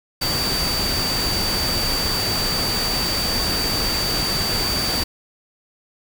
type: tone in noise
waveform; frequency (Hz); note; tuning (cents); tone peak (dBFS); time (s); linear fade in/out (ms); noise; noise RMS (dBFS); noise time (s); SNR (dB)
sine; 4621; D8; -29; -22; 0.21-5.04; 10; pink; -24; 0.21-5.04; -1
effects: none